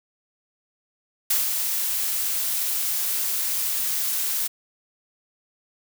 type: noise with ADSR envelope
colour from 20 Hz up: blue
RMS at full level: -20 dBFS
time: 1.3-4.48 s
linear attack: 6 ms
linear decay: 150 ms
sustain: -5 dB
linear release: 16 ms
effects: none